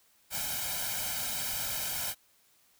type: noise with comb filter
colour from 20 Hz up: white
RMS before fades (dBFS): -34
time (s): 0.3-2.15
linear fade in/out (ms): 50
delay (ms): 1.3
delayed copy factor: +1
effects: white hiss -66 dBFS RMS until 2.79 s